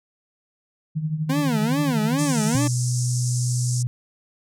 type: tone with tremolo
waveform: sine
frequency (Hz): 155.56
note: D#3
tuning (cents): 0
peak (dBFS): -19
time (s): 0.95-2.57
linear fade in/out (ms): 20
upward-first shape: triangle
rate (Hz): 12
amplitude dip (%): 75
type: tone with vibrato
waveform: 40% pulse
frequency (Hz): 250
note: B3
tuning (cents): +21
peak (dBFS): -20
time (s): 1.29-2.68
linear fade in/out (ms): 10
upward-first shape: sine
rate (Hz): 2.4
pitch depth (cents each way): 280
type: band-pass noise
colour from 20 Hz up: pink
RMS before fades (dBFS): -32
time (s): 2.18-3.83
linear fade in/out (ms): 10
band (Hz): 5400 to 9500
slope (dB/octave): 48
type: tone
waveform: sine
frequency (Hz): 123.47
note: B2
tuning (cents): 0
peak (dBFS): -20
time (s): 2.55-3.87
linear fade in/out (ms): 0
effects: none